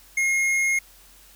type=tone with hard clipping; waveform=sine; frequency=2148 Hz; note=C7; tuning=45 cents sharp; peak=-21 dBFS; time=0.17-0.79 s; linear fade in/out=5 ms; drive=10 dB; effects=added 45 Hz sine -55 dBFS peak until 1.35 s + white hiss -52 dBFS RMS until 1.35 s